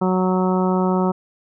harmonic tone, 185 Hz, F#3, in tune, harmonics 1 / 2 / 3 / 4 / 5 / 6 / 7, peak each -18 / -22 / -27 / -28 / -26 / -32 / -30 dBFS, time 0.01-1.12 s, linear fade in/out 10 ms, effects none

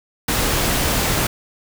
pink noise, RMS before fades -19 dBFS, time 0.28-1.27 s, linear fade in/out 5 ms, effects none

